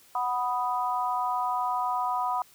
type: chord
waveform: sine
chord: B major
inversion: second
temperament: equal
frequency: 740 / 987.8 / 1244.5 Hz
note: F#5 / B5 / D#6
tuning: 0 / 0 / 0 cents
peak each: -30 / -28 / -32 dBFS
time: 0.15-2.42 s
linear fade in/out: 2 ms
effects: white hiss -57 dBFS RMS until 2.54 s